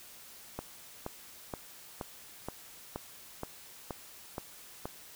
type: click train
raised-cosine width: 1 ms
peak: -22 dBFS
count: 10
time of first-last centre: 0.59-4.855 s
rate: 2.11 Hz
effects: white hiss -52 dBFS RMS until 5.15 s